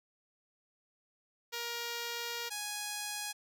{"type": "tone pair in turn", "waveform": "5% pulse", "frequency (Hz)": [471.5, 831.7], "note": ["A#4", "G#5"], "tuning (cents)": [20, 2], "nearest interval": "minor seventh", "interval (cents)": 982, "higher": "second", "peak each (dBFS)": -25, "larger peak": "neither", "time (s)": [[1.52, 2.5], [2.5, 3.33]], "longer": "first", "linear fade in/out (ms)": 20, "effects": []}